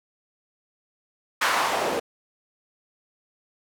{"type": "noise with band-pass filter sweep", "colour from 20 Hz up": "white", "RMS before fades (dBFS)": -24, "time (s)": [1.41, 2], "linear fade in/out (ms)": 10, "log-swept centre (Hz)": [1400, 430], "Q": 1.6, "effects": []}